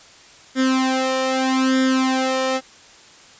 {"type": "tone with flanger", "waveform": "sawtooth", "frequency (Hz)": 261.6, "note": "C4", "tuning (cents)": 0, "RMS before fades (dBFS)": -19, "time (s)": [0.55, 2.61], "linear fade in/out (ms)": 50, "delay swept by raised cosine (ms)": [0.57, 1.67], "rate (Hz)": 0.8, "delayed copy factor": 0.9, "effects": ["white hiss -46 dBFS RMS until 3.39 s", "resampled to 16000 Hz"]}